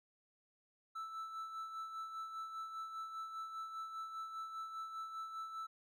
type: tone with tremolo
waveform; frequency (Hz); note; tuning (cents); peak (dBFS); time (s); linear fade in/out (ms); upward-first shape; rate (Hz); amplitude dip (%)
triangle; 1318.5; E6; 0; -39; 0.95-5.67; 10; sine; 5; 50
effects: none